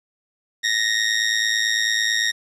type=tone with amplitude modulation; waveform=20% pulse; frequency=1864.7 Hz; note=A#6; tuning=in tune; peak=-10 dBFS; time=0.63-2.32 s; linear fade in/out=20 ms; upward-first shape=sine; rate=109 Hz; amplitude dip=70%; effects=resampled to 24000 Hz + 8-bit